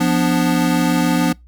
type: chord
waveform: square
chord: B diminished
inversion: second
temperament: equal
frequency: 174.61 / 246.9 / 293.7 Hz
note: F3 / B3 / D4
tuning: 0 / 0 / 0 cents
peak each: -19 dBFS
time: 0-1.33 s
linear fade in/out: 10 ms
effects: noise-tail reverb RT60 0.2 s tail -25 dB re dry + added 60 Hz sine -42 dBFS peak until 1.47 s